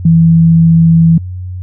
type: tone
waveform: sine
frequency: 164.81 Hz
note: E3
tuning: in tune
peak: -3 dBFS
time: 0.05-1.18 s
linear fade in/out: 5 ms
effects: added 91 Hz sine -19 dBFS peak until 1.62 s